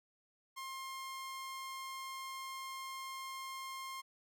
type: tone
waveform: sawtooth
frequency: 1063 Hz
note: C6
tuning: 27 cents sharp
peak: -39 dBFS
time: 0.56-4.02 s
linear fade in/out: 20 ms
effects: none